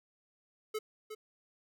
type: tone with echo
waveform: square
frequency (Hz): 431.1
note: A4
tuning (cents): -35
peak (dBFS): -34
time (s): 0.74-0.79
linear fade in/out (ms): 10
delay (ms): 360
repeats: 1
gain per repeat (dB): -8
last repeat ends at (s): 1.15
effects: none